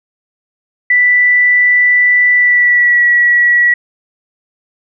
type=tone with pitch glide; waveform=sine; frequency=1975.5 to 1931.5 Hz; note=B6 to B6; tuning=0 to -39 cents; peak=-6 dBFS; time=0.9-3.74 s; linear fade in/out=5 ms; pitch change=-39 cents; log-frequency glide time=2.34-3.04 s; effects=none